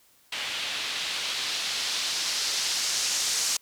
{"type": "noise with low-pass filter sweep", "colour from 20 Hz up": "blue", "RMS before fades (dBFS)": -29, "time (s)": [0.32, 3.57], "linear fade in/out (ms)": 5, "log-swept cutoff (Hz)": [3000, 6400], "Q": 1.5, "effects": ["white hiss -61 dBFS RMS until 3.61 s"]}